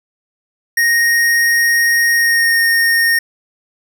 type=tone with pitch glide; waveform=square; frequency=1864.7 to 1844.3 Hz; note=A#6 to A#6; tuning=0 to -19 cents; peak=-11 dBFS; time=0.77-3.19 s; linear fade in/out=5 ms; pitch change=-19 cents; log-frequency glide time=2.14-2.6 s; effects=none